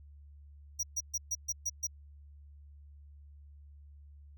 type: tone bursts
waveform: square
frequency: 5780 Hz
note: F#8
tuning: 41 cents flat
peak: -31 dBFS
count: 7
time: 0.79-1.871 s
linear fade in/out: 10 ms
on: 43 ms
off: 130 ms
effects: added 72 Hz sine -51 dBFS peak until 4.37 s